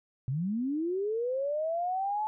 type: linear sweep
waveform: sine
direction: up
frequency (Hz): 121.1 to 869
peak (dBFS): -28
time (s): 0.28-2.27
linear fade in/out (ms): 0
effects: none